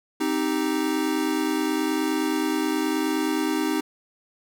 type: chord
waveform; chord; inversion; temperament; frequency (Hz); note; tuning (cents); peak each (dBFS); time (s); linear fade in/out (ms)
square; C minor; none; equal; 261.6 / 311.1 / 392; C4 / Eb4 / G4; 0 / 0 / 0; -29 / -25 / -30; 0.2-3.81; 10
effects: none